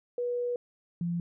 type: tone pair in turn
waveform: sine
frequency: 486.3 / 171.93 Hz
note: B4 / F3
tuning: -27 / -27 cents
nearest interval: octave + tritone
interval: 1800 cents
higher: first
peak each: -28 dBFS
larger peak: neither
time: 0.18-0.56 / 1.01-1.2 s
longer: first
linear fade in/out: 2 ms
effects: none